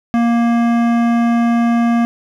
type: tone with hard clipping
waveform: sine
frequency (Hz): 234.4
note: A#3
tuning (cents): +10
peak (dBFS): -13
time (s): 0.14-2.05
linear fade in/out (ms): 0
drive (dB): 15
effects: none